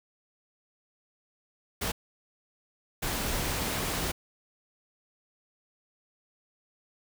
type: noise bursts at uneven times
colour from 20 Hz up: pink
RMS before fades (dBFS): -31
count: 2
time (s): 1.81-1.92 / 3.02-4.12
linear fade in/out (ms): 10
effects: none